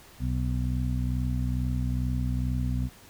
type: harmonic tone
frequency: 62.3 Hz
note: B1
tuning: 16 cents sharp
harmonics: 1 / 2 / 3 / 4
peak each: -28 / -29 / -37 / -34 dBFS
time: 0.19-2.9 s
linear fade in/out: 50 ms
effects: pink hiss -52 dBFS RMS until 3.09 s